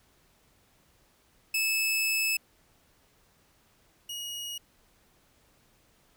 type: tone pair in turn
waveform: sawtooth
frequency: 2610 / 2888 Hz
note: E7 / F#7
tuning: -18 / -43 cents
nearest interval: major second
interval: 175 cents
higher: second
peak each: -22 / -32 dBFS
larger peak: first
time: 1.54-2.37 / 4.09-4.58 s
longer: first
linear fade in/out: 5 ms
effects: pink hiss -65 dBFS RMS until 6.16 s